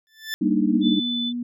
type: tone with exponential growth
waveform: 20% pulse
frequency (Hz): 1760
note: A6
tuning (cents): 0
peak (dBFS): -19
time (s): 0.07-0.34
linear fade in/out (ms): 0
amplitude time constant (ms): 57
type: chord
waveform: sine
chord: Eb major seventh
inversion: first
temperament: equal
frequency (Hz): 196 / 233.1 / 293.7 / 311.1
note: G3 / Bb3 / D4 / Eb4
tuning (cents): 0 / 0 / 0 / 0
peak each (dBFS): -23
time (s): 0.41-1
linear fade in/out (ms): 10
type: tone with vibrato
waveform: sine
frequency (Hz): 240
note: B3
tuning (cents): -49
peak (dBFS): -25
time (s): 0.72-1.43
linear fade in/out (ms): 5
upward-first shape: triangle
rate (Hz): 3.5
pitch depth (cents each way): 17
type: tone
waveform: sine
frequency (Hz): 3502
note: A7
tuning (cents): -9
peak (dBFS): -25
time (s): 0.81-1.33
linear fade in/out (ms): 50
effects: none